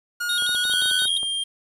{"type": "tone with pitch glide", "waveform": "45% pulse", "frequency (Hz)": [1432, 1497.1], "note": ["F6", "F#6"], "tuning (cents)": [43, 20], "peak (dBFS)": -24, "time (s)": [0.2, 1.06], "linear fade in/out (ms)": 10, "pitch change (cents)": 77, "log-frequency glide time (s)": [0.34, 0.92]}
{"type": "tone with vibrato", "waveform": "square", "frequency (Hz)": 3500, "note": "A7", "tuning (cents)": -10, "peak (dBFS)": -23, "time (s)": [0.29, 1.18], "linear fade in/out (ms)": 5, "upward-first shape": "square", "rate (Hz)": 5.7, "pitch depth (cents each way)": 110}
{"type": "clicks", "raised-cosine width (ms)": 1, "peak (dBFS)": -26, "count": 12, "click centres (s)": [0.423, 0.493, 0.548, 0.653, 0.698, 0.738, 0.822, 0.858, 0.913, 1.021, 1.055, 1.231]}
{"type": "tone", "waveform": "square", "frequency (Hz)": 3198, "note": "G7", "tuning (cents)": 34, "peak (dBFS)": -24, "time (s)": [0.7, 1.44], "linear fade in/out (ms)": 10}
{"effects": ["resampled to 32000 Hz", "8-bit"]}